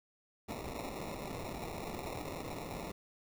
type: noise with sample-and-hold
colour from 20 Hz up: violet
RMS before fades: -42 dBFS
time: 0.48-2.92 s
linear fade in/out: 10 ms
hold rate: 1575 Hz
effects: none